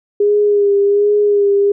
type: tone with vibrato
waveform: sine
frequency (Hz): 408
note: G#4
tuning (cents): -31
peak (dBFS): -9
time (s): 0.2-1.72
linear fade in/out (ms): 5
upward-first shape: sine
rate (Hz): 1.3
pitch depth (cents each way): 31
effects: none